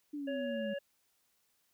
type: exponential sweep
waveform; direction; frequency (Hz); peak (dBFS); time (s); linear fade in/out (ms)
sine; down; 299.1 to 204.7; -37; 0.13-0.74; 10
type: harmonic tone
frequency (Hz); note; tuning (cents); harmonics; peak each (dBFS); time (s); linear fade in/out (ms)
561; C#5; +21; 1 / 3 / 5; -36 / -46 / -50; 0.27-0.79; 10
effects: white hiss -75 dBFS RMS until 1.73 s